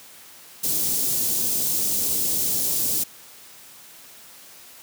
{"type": "band-stop noise", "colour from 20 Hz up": "white", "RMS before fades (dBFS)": -23, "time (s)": [0.63, 3.04], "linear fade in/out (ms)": 10, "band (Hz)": [390, 5800], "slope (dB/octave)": 12, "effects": ["white hiss -46 dBFS RMS until 4.82 s", "high-pass 100 Hz 12 dB/octave"]}